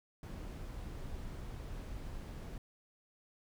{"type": "noise", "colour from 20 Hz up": "brown", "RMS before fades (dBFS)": -44, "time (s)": [0.23, 2.58], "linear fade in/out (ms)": 2, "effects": []}